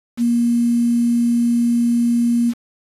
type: tone with quantisation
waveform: sine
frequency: 236.9 Hz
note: A#3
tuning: 28 cents sharp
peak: -13 dBFS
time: 0.17-2.54 s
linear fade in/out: 50 ms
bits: 6
effects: resampled to 32000 Hz